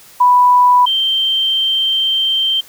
sine tone pair in turn, 987.8 / 3136 Hz, B5 / G7, 0 / 0 cents, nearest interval octave + minor sixth, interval 2000 cents, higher second, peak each -6 / -12 dBFS, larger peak first, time 0.2-0.86 / 0.86-2.61 s, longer second, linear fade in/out 10 ms, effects white hiss -42 dBFS RMS until 2.68 s

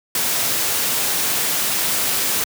white noise, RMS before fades -20 dBFS, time 0.15-2.44 s, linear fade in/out 2 ms, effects high-pass 100 Hz 12 dB/octave

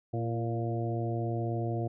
harmonic tone with a mistuned harmonic, 116.54 Hz, A#2, in tune, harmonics 1 / 2 / 3 / 4 / 5 / 6, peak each -31 / -40 / -36 / -41 / -42 / -39 dBFS, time 0.13-1.88 s, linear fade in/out 10 ms, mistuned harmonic 3, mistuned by -29 cents, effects none

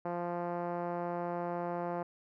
5% pulse tone with low-pass filter, 174 Hz, F3, 6 cents flat, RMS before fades -36 dBFS, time 0.05-2.03 s, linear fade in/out 5 ms, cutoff 730 Hz, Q 1.3, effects none

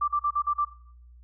sine tone bursts, 1175 Hz, D6, 1 cent sharp, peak -22 dBFS, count 6, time 0.01-0.65 s, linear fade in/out 10 ms, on 70 ms, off 44 ms, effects noise-tail reverb RT60 0.6 s tail -17 dB re dry + added 60 Hz sine -48 dBFS peak until 1.23 s

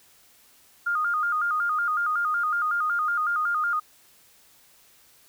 sine tone with vibrato, 1318.5 Hz, E6, in tune, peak -22 dBFS, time 0.86-3.8 s, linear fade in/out 10 ms, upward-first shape square, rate 5.4 Hz, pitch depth 110 cents each way, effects white hiss -57 dBFS RMS until 5.28 s

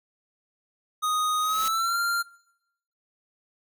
square tone with pitch glide, 1244.5 to 1388.9 Hz, D#6 to F6, 0 to -10 cents, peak -24 dBFS, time 1.02-2.23 s, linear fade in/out 20 ms, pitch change +190 cents, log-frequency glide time 1.42-1.98 s
white noise with exponential growth, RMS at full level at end -31 dBFS, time 1.17-1.68 s, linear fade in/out 0 ms, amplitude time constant 110 ms
effects noise-tail reverb RT60 0.8 s tail -21 dB re dry

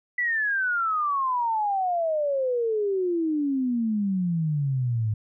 sine exponential sweep, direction down, 1989 to 104.9 Hz, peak -22 dBFS, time 0.18-5.14 s, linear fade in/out 5 ms, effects none

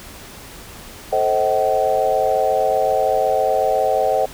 sine chord, A diminished seventh, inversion none, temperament just, 440 / 528 / 633.6 / 760.3 Hz, A4 / C5 / Eb5 / Gb5, 0 / +16 / +31 / +47 cents, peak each -23 / -20 / -20 / -19 dBFS, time 1.12-4.26 s, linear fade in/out 10 ms, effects pink hiss -38 dBFS RMS until 4.33 s

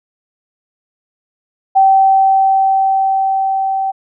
sine tone with level ramp, 773 Hz, G5, 24 cents flat, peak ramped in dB -5 to -14 dBFS, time 1.75-3.92 s, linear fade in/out 20 ms, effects none

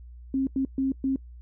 sine tone bursts at uneven times, 267.7 Hz, C4, 40 cents sharp, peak -22 dBFS, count 4, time 0.34-0.47 / 0.56-0.65 / 0.78-0.92 / 1.04-1.16 s, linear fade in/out 2 ms, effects noise-tail reverb RT60 0.1 s tail -23 dB re dry + added 60 Hz sine -42 dBFS peak until 1.41 s

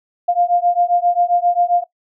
sine beating tone pair, 698.5 / 706 Hz, F5 / F5, 0 / +19 cents, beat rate 7.5 Hz, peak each -16 dBFS, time 0.28-1.84 s, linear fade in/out 10 ms, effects noise-tail reverb RT60 0.1 s tail -17 dB re dry

